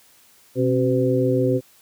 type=harmonic tone with a mistuned harmonic; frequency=126.7 Hz; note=B2; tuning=45 cents sharp; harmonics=1 / 2 / 3 / 4; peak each=-22 / -22 / -22 / -22 dBFS; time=0.55-1.61 s; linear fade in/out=50 ms; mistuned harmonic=2; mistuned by=+96 cents; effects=white hiss -54 dBFS RMS until 1.81 s + high-pass 60 Hz 12 dB/octave